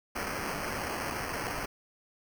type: noise with sample-and-hold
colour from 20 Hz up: white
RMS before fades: -35 dBFS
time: 0.15-1.66 s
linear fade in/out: 10 ms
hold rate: 3675 Hz
effects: none